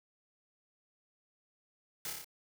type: noise with echo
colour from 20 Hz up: white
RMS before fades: -40 dBFS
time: 2.05-2.1 s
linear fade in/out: 2 ms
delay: 29 ms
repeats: 5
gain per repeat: -2 dB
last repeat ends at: 2.245 s
effects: none